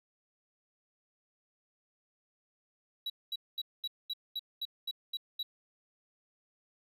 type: tone bursts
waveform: triangle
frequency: 3901 Hz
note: B7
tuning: 22 cents flat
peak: -32 dBFS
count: 10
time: 3.06-5.43 s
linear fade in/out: 5 ms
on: 39 ms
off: 220 ms
effects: none